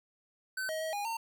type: tone with pitch steps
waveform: square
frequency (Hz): 1525 / 632 / 638 / 818 / 911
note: G6 / D#5 / D#5 / G#5 / A#5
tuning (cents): -48 / +27 / +43 / -26 / -40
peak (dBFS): -34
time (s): 0.57-1.17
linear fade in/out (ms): 5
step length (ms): 120
effects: none